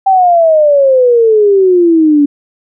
sine exponential sweep, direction down, 784 to 283.6 Hz, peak -4 dBFS, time 0.06-2.26 s, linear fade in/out 10 ms, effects none

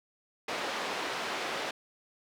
pink band-pass noise, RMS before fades -35 dBFS, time 0.48-1.71 s, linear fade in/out 5 ms, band 450 to 3900 Hz, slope 12 dB/octave, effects none

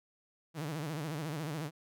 sawtooth tone with vibrato, 153.3 Hz, D#3, 25 cents flat, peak -32 dBFS, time 0.54-1.71 s, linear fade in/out 50 ms, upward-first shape sine, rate 14 Hz, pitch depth 140 cents each way, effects none

